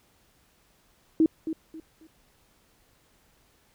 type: tone with echo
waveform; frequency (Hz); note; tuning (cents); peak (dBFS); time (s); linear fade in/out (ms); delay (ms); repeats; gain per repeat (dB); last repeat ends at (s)
sine; 319.7; D#4; +47; -16; 1.2-1.26; 2; 270; 3; -11; 2.07
effects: pink hiss -64 dBFS RMS until 3.74 s